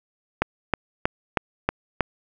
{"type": "click train", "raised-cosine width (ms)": 0.5, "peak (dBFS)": -4, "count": 6, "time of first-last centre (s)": [0.42, 2.007], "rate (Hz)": 3.15, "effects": []}